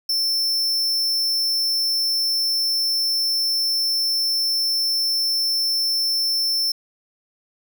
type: tone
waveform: 45% pulse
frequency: 5350 Hz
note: E8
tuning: 25 cents sharp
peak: -19 dBFS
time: 0.09-6.72 s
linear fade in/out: 5 ms
effects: none